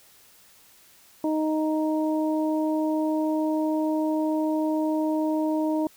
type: harmonic tone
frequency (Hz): 311.1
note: D#4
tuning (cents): 0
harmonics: 1 / 2 / 3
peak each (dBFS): -23 / -29 / -33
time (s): 1.24-5.87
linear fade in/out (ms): 2
effects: white hiss -55 dBFS RMS until 5.96 s